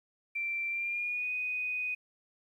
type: tone with pitch glide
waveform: sine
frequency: 2351 to 2491 Hz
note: D7 to D#7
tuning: +1 to +1 cents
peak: -31 dBFS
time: 0.35-1.95 s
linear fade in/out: 10 ms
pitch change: +100 cents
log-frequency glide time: 0.69-1.32 s
effects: 11-bit